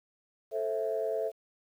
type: chord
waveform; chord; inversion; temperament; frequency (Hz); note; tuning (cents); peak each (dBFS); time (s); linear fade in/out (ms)
sine; A minor; none; equal with one note detuned; 440 / 529.9 / 659.3; A4 / C5 / E5; 0 / +22 / 0; -32 / -35 / -32; 0.51-1.32; 50
effects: tanh soft clip ceiling -20 dBFS + 10-bit